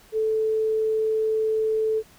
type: tone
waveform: sine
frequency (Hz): 438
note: A4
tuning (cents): -8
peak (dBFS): -20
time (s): 0.12-2.03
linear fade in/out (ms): 50
effects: pink hiss -53 dBFS RMS until 2.18 s